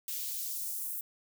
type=noise with high-pass filter sweep; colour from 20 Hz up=blue; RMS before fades=-37 dBFS; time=0.08-1.01 s; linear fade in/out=2 ms; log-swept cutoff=2500 to 11000 Hz; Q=0.88; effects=none